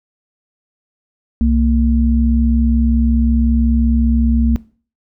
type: tone pair together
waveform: sine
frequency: 64.6 / 230.2 Hz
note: C2 / A#3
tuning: -21 / -22 cents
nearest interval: octave + minor seventh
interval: 2199 cents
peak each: -13 dBFS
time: 1.41-4.56 s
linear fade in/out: 0 ms
effects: noise-tail reverb RT60 0.4 s tail -19 dB re dry